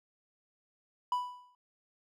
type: tone with exponential decay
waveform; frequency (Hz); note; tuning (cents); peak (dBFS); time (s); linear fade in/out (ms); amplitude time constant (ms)
triangle; 989; B5; +2; -24; 1.12-1.55; 2; 92
effects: none